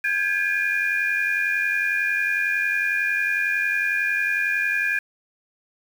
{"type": "tone cluster", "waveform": "sine", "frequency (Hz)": [1602, 1693, 2423], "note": ["G6", "G#6", "D#7"], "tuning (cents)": [37, 33, -47], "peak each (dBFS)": -24, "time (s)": [0.04, 4.99], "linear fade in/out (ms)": 5, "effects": ["tanh soft clip ceiling -11 dBFS", "7-bit"]}